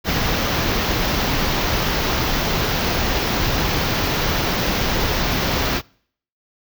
pink band-stop noise, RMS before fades -20 dBFS, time 0.04-5.82 s, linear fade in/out 50 ms, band 6100 to 14000 Hz, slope 48 dB/octave, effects noise-tail reverb RT60 0.6 s tail -26 dB re dry

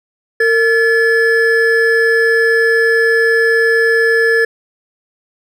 triangle tone pair together, 457.2 / 1722 Hz, A#4 / A6, -34 / -38 cents, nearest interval octave + major seventh, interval 2296 cents, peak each -10 dBFS, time 0.4-4.45 s, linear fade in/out 5 ms, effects none

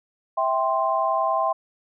sine chord, C major, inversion first, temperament just, 654.1 / 784.9 / 1046.5 Hz, E5 / G5 / C6, -14 / +2 / 0 cents, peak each -24 / -25 / -23 dBFS, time 0.37-1.53 s, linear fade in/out 10 ms, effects none

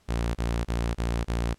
sawtooth tone bursts, 58 Hz, A#1, 8 cents flat, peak -21 dBFS, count 5, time 0.08-1.546 s, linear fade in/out 20 ms, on 270 ms, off 29 ms, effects pink hiss -64 dBFS RMS until 1.58 s + low-pass 10000 Hz 12 dB/octave

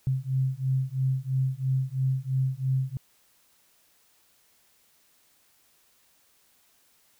sine beating tone pair, 130.4 / 133.4 Hz, C3 / C3, -5 / +34 cents, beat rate 3 Hz, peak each -27 dBFS, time 0.07-2.97 s, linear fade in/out 0 ms, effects white hiss -64 dBFS RMS until 7.19 s

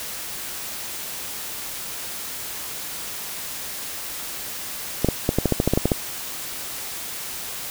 clicks, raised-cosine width 2 ms, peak -4 dBFS, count 12, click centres 5.046 / 5.087 / 5.291 / 5.386 / 5.457 / 5.523 / 5.601 / 5.676 / 5.736 / 5.775 / 5.856 / 5.918 s, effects white hiss -32 dBFS RMS until 7.7 s

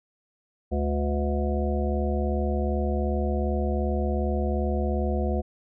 harmonic tone with a mistuned harmonic, 71.9 Hz, D2, 36 cents flat, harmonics 1 / 3 / 5 / 7 / 9 / 10, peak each -25 / -30 / -32 / -33 / -35 / -35 dBFS, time 0.71-5.42 s, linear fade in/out 20 ms, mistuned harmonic 9, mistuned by -29 cents, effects none

